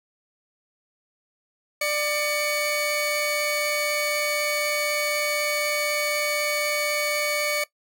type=tone pair together; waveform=sawtooth; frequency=594 / 2248 Hz; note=D5 / C#7; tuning=+20 / +24 cents; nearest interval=octave + major seventh; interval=2304 cents; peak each=-22 dBFS; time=1.81-7.64 s; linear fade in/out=5 ms; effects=noise-tail reverb RT60 0.1 s tail -19 dB re dry